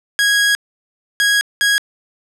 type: tone bursts at uneven times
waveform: sawtooth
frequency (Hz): 1651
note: G#6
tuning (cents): -11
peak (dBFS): -8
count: 3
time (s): 0.19-0.55 / 1.2-1.41 / 1.61-1.78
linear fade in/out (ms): 0
effects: low-pass 11000 Hz 12 dB/octave

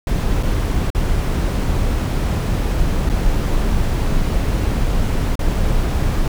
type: noise with dropouts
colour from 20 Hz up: brown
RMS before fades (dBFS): -17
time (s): 0.07-6.28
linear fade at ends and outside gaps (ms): 2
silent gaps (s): 0.428-0.432 / 0.903-0.948 / 3.092-3.097 / 5.355-5.392
effects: none

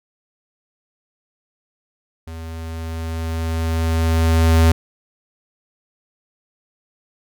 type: tone with level ramp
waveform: square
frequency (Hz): 81.6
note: E2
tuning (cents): -17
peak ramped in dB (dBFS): -31 to -10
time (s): 2.27-4.72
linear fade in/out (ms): 5
effects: none

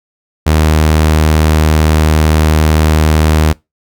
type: tone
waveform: sawtooth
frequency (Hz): 77.78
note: D#2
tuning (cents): 0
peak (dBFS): -3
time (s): 0.46-3.53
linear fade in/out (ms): 10
effects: noise-tail reverb RT60 0.2 s tail -23 dB re dry

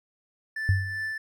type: tone with tremolo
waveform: triangle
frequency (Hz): 1760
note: A6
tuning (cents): 0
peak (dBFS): -26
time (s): 0.56-1.18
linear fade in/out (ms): 5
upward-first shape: triangle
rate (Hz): 2.6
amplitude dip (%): 50
type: tone with exponential decay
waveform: sine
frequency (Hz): 96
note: G2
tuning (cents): -36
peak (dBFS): -16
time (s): 0.69-1.12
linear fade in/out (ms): 0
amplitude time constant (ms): 92
effects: none

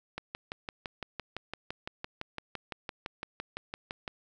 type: click train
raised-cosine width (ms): 0.3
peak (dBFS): -20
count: 24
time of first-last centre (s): 0.18-4.078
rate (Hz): 5.9
effects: none

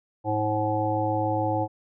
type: harmonic tone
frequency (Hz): 106.9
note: A2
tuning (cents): -49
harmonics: 1 / 3 / 5 / 7 / 8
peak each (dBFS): -29 / -29 / -29 / -29 / -29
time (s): 0.24-1.68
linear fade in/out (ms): 50
effects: none

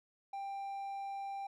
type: tone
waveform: triangle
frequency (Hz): 790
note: G5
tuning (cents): +13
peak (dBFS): -37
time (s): 0.33-1.47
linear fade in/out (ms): 5
effects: none

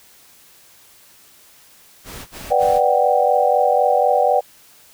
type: noise bursts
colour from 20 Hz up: pink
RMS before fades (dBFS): -34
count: 3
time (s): 2.04-2.81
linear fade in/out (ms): 50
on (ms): 230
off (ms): 40
type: chord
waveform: sine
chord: G major seventh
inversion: first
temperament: equal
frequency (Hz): 493.9 / 587.3 / 740 / 784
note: B4 / D5 / F#5 / G5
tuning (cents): 0 / 0 / 0 / 0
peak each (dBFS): -19 / -18 / -18 / -18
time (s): 2.5-4.41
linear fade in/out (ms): 20
effects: white hiss -49 dBFS RMS until 4.93 s

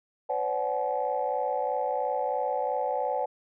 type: tone cluster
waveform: sine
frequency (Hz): 510 / 573 / 749 / 854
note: C5 / D5 / F#5 / G#5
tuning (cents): -44 / -43 / +21 / +48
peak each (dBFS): -31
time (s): 0.29-3.26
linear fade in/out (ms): 10
effects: tanh soft clip ceiling -16 dBFS

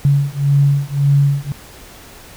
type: beating tone pair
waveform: sine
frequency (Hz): 140.3 / 142.1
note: C#3 / C#3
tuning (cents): +21 / +43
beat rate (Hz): 1.8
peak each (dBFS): -14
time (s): 0.05-1.52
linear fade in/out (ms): 0
effects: pink hiss -39 dBFS RMS until 2.36 s

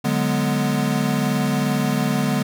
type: chord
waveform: square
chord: G# half-diminished seventh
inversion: second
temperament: equal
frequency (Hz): 146.83 / 185 / 207.7 / 246.9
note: D3 / F#3 / G#3 / B3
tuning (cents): 0 / 0 / 0 / 0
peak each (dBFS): -24 / -28 / -24 / -24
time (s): 0.04-2.43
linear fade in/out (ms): 10
effects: none

